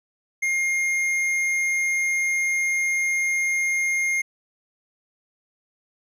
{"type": "tone with tanh clipping", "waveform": "triangle", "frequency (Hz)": 2128, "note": "C7", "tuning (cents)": 29, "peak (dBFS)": -22, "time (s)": [0.42, 4.22], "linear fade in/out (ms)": 10, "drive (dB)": 14, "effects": []}